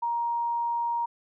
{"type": "tone", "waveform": "sine", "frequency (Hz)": 940, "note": "A#5", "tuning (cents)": 14, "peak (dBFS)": -25, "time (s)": [0.02, 1.06], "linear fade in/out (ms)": 10, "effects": []}